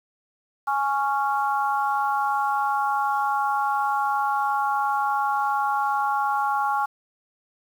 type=chord; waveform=sine; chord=Db major; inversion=second; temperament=just; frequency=831.5 / 1108.7 / 1385.9 Hz; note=Ab5 / Db6 / F6; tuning=+2 / 0 / -14 cents; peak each=-23 / -26 / -28 dBFS; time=0.67-6.86 s; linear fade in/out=10 ms; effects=8-bit